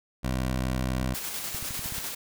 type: tone with vibrato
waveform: 15% pulse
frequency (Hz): 63.9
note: C2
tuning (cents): -40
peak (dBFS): -20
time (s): 0.23-1.15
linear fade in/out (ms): 20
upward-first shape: sine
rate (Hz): 18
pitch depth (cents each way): 12
type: clicks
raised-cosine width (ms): 5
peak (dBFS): -27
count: 8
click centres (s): 1.025 / 1.547 / 1.626 / 1.708 / 1.793 / 1.859 / 1.923 / 1.982
type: noise with tremolo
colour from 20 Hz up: white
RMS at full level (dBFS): -33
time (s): 1.14-2.15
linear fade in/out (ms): 10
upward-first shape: square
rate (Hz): 10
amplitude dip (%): 30
effects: none